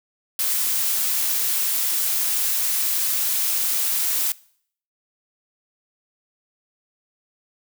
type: noise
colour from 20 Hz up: blue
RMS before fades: -22 dBFS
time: 0.39-4.32 s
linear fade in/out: 2 ms
effects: noise-tail reverb RT60 0.6 s tail -22 dB re dry